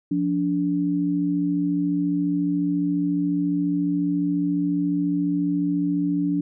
sine tone pair together, 174.98 / 289.3 Hz, F3 / D4, +4 / -26 cents, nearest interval major sixth, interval 870 cents, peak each -25 / -21 dBFS, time 0.11-6.41 s, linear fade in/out 5 ms, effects none

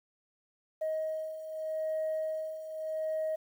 sine beating tone pair, 629 / 629.82 Hz, D#5 / D#5, +19 / +21 cents, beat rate 0.82 Hz, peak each -37 / -32 dBFS, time 0.81-3.36 s, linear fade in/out 10 ms, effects tanh soft clip ceiling -27 dBFS + 10-bit

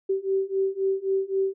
sine beating tone pair, 384.5 / 388.3 Hz, G4 / G4, -33 / -16 cents, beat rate 3.8 Hz, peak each -26 / -25 dBFS, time 0.09-1.54 s, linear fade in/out 10 ms, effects none

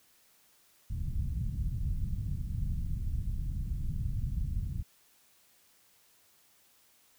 pink low-pass noise, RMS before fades -33 dBFS, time 0.9-4.83 s, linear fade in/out 10 ms, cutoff 150 Hz, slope 24 dB/octave, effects white hiss -65 dBFS RMS until 7.18 s

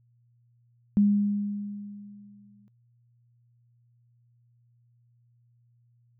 sine tone with exponential decay, 204.2 Hz, G#3, 29 cents flat, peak -16 dBFS, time 0.97-2.68 s, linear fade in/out 0 ms, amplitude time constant 370 ms, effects noise-tail reverb RT60 0.1 s tail -24 dB re dry + added 119 Hz sine -61 dBFS peak until 6.19 s

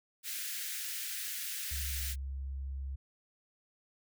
white high-pass noise, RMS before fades -39 dBFS, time 0.23-2.16 s, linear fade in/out 50 ms, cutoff 1500 Hz, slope 48 dB/octave
sine tone with pitch glide, 69.5 to 67.6 Hz, C#2 to C#2, +5 to -43 cents, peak -36 dBFS, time 1.71-2.96 s, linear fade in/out 10 ms, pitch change -48 cents, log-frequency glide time 1.85-1.92 s
effects none

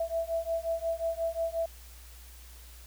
sine beating tone pair, 659.3 / 664.9 Hz, E5 / E5, 0 / +15 cents, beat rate 5.6 Hz, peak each -32 / -32 dBFS, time 0-1.66 s, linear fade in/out 5 ms, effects added 60 Hz sine -48 dBFS peak until 2.86 s + white hiss -54 dBFS RMS until 2.86 s

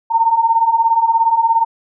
sine beating tone pair, 899 / 916 Hz, A5 / A#5, +37 / -31 cents, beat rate 17 Hz, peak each -16 / -12 dBFS, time 0.1-1.65 s, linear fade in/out 20 ms, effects none

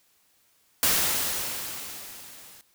white noise with level ramp, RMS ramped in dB -21 to -50 dBFS, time 0.83-2.61 s, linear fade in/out 0 ms, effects white hiss -65 dBFS RMS until 2.74 s

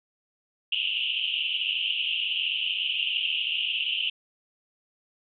white band-pass noise, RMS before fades -28 dBFS, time 0.72-4.1 s, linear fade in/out 5 ms, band 2700 to 3100 Hz, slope 96 dB/octave, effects none

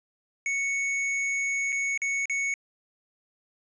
square tone with dropouts, 2217 Hz, C#7, in tune, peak -26 dBFS, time 0.46-2.54 s, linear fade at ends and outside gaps 1 ms, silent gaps 1.722-1.726 / 1.976-2.018 / 2.256-2.297 s, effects resampled to 16000 Hz

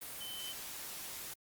sine tone in noise, 3061 Hz, G7, 42 cents flat, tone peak -43 dBFS, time 0.2-0.53 s, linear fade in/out 10 ms, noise white, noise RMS -45 dBFS, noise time 0.01-1.34 s, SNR -1 dB, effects Opus 32 kbps

